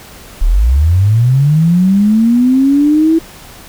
sine linear sweep, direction up, 31.96 to 329.6 Hz, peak -6 dBFS, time 0.41-3.19 s, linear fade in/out 10 ms, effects pink hiss -35 dBFS RMS until 3.68 s

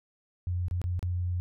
sine tone with dropouts, 89 Hz, F2, 33 cents sharp, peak -27 dBFS, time 0.47-1.4 s, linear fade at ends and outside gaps 0 ms, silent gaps 0.683-0.711 / 0.816-0.84 / 0.993-1.028 s, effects none

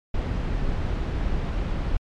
brown noise, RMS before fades -25 dBFS, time 0.14-1.97 s, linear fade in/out 5 ms, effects low-pass 4000 Hz 12 dB/octave + MP3 96 kbps

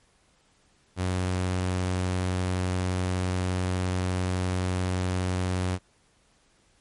sawtooth tone, 91.7 Hz, F#2, 15 cents flat, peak -21 dBFS, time 0.96-5.79 s, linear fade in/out 50 ms, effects pink hiss -64 dBFS RMS until 6.8 s + MP3 48 kbps

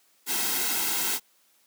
white noise with comb filter, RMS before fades -27 dBFS, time 0.26-1.2 s, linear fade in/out 50 ms, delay 1.7 ms, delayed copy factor -0.7, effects white hiss -64 dBFS RMS until 1.66 s + high-pass 200 Hz 12 dB/octave

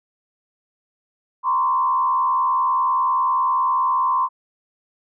sine tone with frequency modulation, 1040 Hz, C6, 11 cents flat, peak -16 dBFS, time 1.43-4.29 s, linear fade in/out 50 ms, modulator 75.1 Hz, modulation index 0.89, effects none

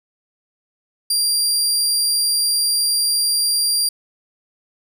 25% pulse tone, 4763 Hz, D8, 24 cents sharp, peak -11 dBFS, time 1.1-3.89 s, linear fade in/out 5 ms, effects none

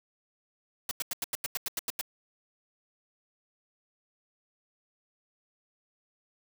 white noise bursts, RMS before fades -32 dBFS, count 11, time 0.89-2.012 s, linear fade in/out 2 ms, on 22 ms, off 88 ms, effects none

